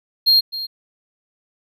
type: tone with echo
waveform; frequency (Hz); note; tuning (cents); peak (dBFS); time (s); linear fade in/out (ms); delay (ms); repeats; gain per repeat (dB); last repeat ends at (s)
triangle; 4223; C8; +15; -9; 0.26-0.41; 20; 260; 1; -14; 0.67
effects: none